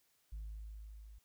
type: tone with level ramp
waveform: sine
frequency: 53.1 Hz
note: G#1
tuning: 39 cents sharp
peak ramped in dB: -39 to -52 dBFS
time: 0.32-1.19 s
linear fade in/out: 10 ms
effects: tanh soft clip ceiling -40 dBFS + white hiss -75 dBFS RMS until 1.24 s